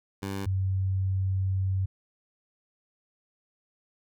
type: tone pair in turn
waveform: 15% pulse / sine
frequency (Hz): 98 / 95.16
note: G2 / F#2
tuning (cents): 0 / +49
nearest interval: minor second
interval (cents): 51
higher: first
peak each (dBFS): -25 / -24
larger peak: second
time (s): 0.22-0.46 / 0.46-1.86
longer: second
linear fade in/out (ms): 10
effects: none